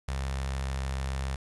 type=tone with notch filter; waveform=sawtooth; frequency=66.9 Hz; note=C2; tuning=39 cents sharp; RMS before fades=-32 dBFS; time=0.08-1.36 s; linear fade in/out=5 ms; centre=300 Hz; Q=0.66; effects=resampled to 24000 Hz + 9-bit